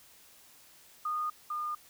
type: tone pair in turn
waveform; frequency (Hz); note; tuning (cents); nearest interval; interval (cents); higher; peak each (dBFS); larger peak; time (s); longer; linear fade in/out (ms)
sine; 1228 / 1213.9; D#6 / D#6; -23 / -43; unison; 20; first; -30 / -32; first; 1.05-1.3 / 1.5-1.75; neither; 5
effects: white hiss -58 dBFS RMS until 1.89 s